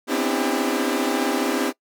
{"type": "tone cluster", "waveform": "sawtooth", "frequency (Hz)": [252.9, 267.7, 293.6, 328.1, 400.9], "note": ["B3", "C4", "D4", "E4", "G4"], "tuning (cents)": [41, 40, 0, -8, 39], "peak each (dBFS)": -23, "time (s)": [0.07, 1.73], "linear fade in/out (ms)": 50, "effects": ["noise-tail reverb RT60 0.1 s tail -22 dB re dry"]}